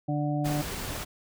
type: harmonic tone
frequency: 147.5 Hz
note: D3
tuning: 8 cents sharp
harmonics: 1 / 2 / 4 / 5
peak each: -28 / -30 / -36 / -35 dBFS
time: 0.08-0.62 s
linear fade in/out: 10 ms
type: noise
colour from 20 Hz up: pink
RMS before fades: -35 dBFS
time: 0.44-1.05 s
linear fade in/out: 20 ms
effects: none